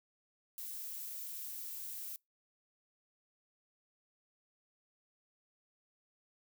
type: noise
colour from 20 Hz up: violet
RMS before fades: -44 dBFS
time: 0.58-2.16 s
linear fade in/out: 0 ms
effects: noise-tail reverb RT60 0.2 s tail -26 dB re dry